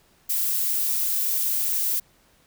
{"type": "noise", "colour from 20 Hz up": "violet", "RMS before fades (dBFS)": -24, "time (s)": [0.29, 2], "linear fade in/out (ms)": 10, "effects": ["pink hiss -60 dBFS RMS until 2.46 s"]}